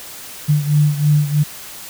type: beating tone pair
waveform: sine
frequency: 147.7 / 150.8 Hz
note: D3 / D3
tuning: +10 / +46 cents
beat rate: 3.1 Hz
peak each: -13 / -17 dBFS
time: 0.48-1.44 s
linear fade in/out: 20 ms
effects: white hiss -34 dBFS RMS until 1.89 s